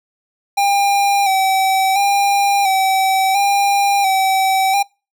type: tone with vibrato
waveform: square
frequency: 784 Hz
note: G5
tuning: in tune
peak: -13 dBFS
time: 0.57-4.83 s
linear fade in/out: 10 ms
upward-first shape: square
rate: 0.72 Hz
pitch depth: 38 cents each way
effects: noise-tail reverb RT60 0.3 s tail -26 dB re dry